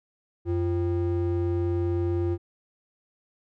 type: ring-modulated tone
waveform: triangle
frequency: 217.9 Hz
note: A3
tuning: 17 cents flat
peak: -18 dBFS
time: 0.45-2.38 s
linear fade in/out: 50 ms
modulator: 127 Hz
effects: none